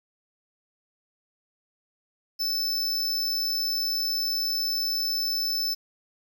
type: tone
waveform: square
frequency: 5274 Hz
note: E8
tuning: in tune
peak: -25 dBFS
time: 2.39-5.75 s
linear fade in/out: 20 ms
effects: 9-bit